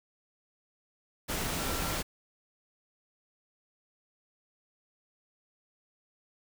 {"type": "tone in noise", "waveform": "sine", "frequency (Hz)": 1356, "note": "E6", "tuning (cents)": 49, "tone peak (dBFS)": -42, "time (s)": [1.58, 1.97], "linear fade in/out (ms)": 20, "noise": "pink", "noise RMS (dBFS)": -33, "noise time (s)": [1.28, 2.03], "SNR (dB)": -12, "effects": []}